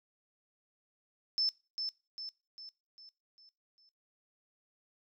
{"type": "tone with echo", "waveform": "sine", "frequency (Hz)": 5274, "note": "E8", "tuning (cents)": 0, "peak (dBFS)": -28, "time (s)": [1.38, 1.49], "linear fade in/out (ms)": 0, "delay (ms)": 400, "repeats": 6, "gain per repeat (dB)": -6, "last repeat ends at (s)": 3.89, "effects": ["noise-tail reverb RT60 0.3 s tail -20 dB re dry"]}